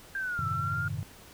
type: linear two-way sweep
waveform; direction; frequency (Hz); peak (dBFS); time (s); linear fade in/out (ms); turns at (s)
sine; down then up; 1603 to 1322 to 1417; -30; 0.15-0.88; 2; 0.46
type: chord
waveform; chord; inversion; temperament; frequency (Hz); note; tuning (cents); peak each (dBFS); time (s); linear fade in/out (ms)
sine; F# diminished seventh; none; equal with one note detuned; 92.5 / 107.3 / 130.81 / 155.56; F#2 / A2 / C3 / Eb3; 0 / -43 / 0 / 0; -37; 0.39-1.03; 0
effects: pink hiss -52 dBFS RMS until 1.33 s